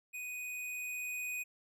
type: tone with level ramp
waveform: square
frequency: 2489 Hz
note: D#7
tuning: in tune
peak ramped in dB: -41 to -37 dBFS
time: 0.13-1.44 s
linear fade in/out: 20 ms
effects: none